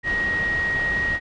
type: tone in noise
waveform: sine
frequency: 1886 Hz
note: A#6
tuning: 20 cents sharp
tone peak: -20 dBFS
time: 0.03-1.2 s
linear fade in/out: 50 ms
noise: pink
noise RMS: -30 dBFS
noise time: 0.03-1.2 s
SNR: +7 dB
effects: low-pass 3000 Hz 12 dB/octave